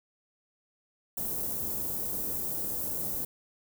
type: band-stop noise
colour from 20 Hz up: white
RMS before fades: -33 dBFS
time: 1.17-3.25 s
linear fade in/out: 5 ms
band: 490 to 14000 Hz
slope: 12 dB/octave
effects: none